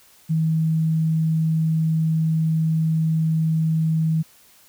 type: tone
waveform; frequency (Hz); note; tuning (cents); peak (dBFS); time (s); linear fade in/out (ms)
sine; 160; D#3; +49; -17; 0.29-4.23; 20
effects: white hiss -53 dBFS RMS until 4.68 s